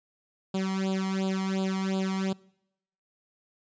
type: tone with flanger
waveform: sawtooth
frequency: 191 Hz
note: G3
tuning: 45 cents flat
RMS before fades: -29 dBFS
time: 0.54-2.33 s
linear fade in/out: 5 ms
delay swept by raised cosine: 0.25 to 0.97 ms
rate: 2.8 Hz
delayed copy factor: +1
effects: noise-tail reverb RT60 0.8 s tail -24 dB re dry + resampled to 16000 Hz